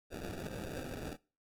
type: noise with sample-and-hold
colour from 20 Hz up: blue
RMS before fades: -42 dBFS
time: 0.1-1.17 s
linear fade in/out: 50 ms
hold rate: 1050 Hz
effects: noise-tail reverb RT60 0.4 s tail -25 dB re dry + AAC 64 kbps